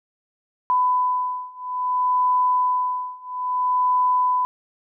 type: beating tone pair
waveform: sine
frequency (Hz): 1000 / 1000.6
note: B5 / B5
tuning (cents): +21 / +22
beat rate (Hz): 0.6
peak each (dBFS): -22 / -21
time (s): 0.7-4.45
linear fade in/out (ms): 0
effects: none